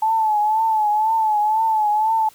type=tone with vibrato; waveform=sine; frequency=866 Hz; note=A5; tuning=28 cents flat; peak=-15 dBFS; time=0.02-2.29 s; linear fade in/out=5 ms; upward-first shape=triangle; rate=2 Hz; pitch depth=73 cents each way; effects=white hiss -50 dBFS RMS until 2.34 s